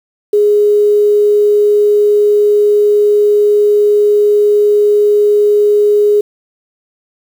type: tone with quantisation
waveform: sine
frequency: 415.3 Hz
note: G#4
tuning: in tune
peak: -6 dBFS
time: 0.33-6.21 s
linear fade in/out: 5 ms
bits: 6
effects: none